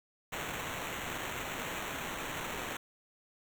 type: noise with sample-and-hold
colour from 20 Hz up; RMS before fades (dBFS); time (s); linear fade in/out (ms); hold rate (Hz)
white; -39; 0.32-2.77; 5; 4900
effects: none